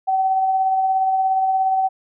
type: tone with tremolo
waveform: sine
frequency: 763 Hz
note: G5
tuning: 47 cents flat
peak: -14 dBFS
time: 0.07-1.89 s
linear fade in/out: 20 ms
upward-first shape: sine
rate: 17 Hz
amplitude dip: 30%
effects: none